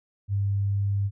sine tone, 99.9 Hz, G2, 33 cents sharp, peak -22 dBFS, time 0.28-1.11 s, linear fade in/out 50 ms, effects none

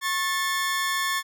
sawtooth tone pair together, 1089.1 / 1760 Hz, C#6 / A6, -31 / 0 cents, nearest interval minor sixth, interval 831 cents, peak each -23 dBFS, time 0.01-1.23 s, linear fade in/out 50 ms, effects none

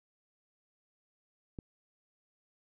click, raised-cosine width 3 ms, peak -28 dBFS, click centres 1.588 s, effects none

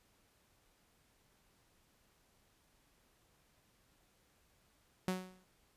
sawtooth tone with exponential decay, 185 Hz, F#3, in tune, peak -27 dBFS, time 5.08-5.44 s, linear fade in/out 0 ms, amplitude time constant 78 ms, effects pink hiss -72 dBFS RMS until 5.76 s + resampled to 32000 Hz

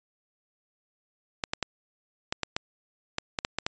clicks, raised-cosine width 0.2 ms, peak -10 dBFS, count 11, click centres 1.438 / 1.535 / 1.627 / 2.325 / 2.433 / 2.565 / 3.184 / 3.388 / 3.449 / 3.586 / 3.665 s, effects resampled to 16000 Hz

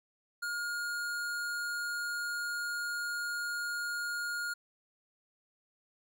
sine tone with hard clipping, 1425 Hz, F6, 34 cents sharp, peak -35 dBFS, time 0.42-4.54 s, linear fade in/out 10 ms, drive 17 dB, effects none

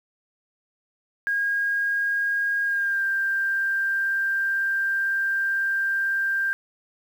sine tone with pitch glide, 1630 to 1584.5 Hz, G#6 to G6, -33 to +18 cents, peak -21 dBFS, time 1.27-6.53 s, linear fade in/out 0 ms, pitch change -49 cents, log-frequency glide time 2.64-3.04 s, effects 8-bit

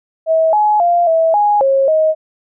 sine tone with pitch steps, 645 / 844 / 695 / 652 / 829 / 542 / 629 Hz, E5 / G#5 / F5 / E5 / G#5 / C#5 / D#5, -38 / +28 / -9 / -19 / -3 / -39 / +19 cents, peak -9 dBFS, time 0.26-2.15 s, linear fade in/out 50 ms, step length 270 ms, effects none

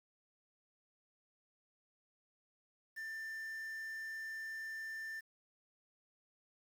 triangle tone with quantisation, 1783 Hz, A6, 22 cents sharp, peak -40 dBFS, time 2.96-5.21 s, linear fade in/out 20 ms, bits 10, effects none

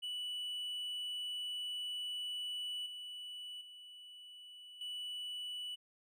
triangle tone with level steps, 2960 Hz, F#7, in tune, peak -37 / -43 / -50 / -39 dBFS, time 0.02-5.76 s, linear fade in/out 20 ms, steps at 2.86 / 3.61 / 4.81 s, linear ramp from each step 2 ms, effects none

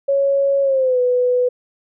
sine tone with pitch glide, 554 to 496.4 Hz, C#5 to B4, -1 to +9 cents, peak -13 dBFS, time 0.08-1.49 s, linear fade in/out 10 ms, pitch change -190 cents, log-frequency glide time 0.62-1 s, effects none

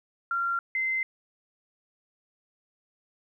sine tone pair in turn, 1379 / 2069 Hz, F6 / C7, -22 / -20 cents, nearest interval perfect fifth, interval 702 cents, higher second, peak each -25 dBFS, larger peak neither, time 0.31-0.59 / 0.75-1.03 s, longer neither, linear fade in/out 2 ms, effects 11-bit

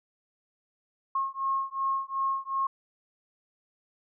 sine beating tone pair, 1080 / 1082.7 Hz, C#6 / C#6, -45 / -41 cents, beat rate 2.7 Hz, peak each -30 / -30 dBFS, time 1.15-2.67 s, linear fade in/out 5 ms, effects none

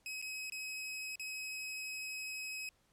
sawtooth tone with dropouts, 2548 Hz, D#7, 41 cents sharp, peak -37 dBFS, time 0.06-2.69 s, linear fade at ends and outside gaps 1 ms, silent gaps 0.216-0.224 / 0.499-0.521 / 1.156-1.196 s, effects pink hiss -73 dBFS RMS until 2.92 s + low-pass 12000 Hz 12 dB/octave

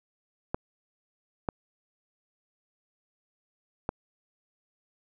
clicks, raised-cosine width 1 ms, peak -14 dBFS, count 3, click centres 0.545 / 1.488 / 3.891 s, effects none

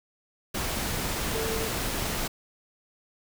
sine tone in noise, 447 Hz, A4, 27 cents sharp, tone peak -31 dBFS, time 1.34-1.68 s, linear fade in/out 10 ms, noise pink, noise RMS -30 dBFS, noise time 0.54-2.28 s, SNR -4 dB, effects none

